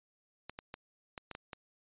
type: clicks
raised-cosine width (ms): 0.3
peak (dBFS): -26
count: 7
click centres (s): 0.496 / 0.589 / 0.741 / 1.178 / 1.313 / 1.351 / 1.532
effects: resampled to 8000 Hz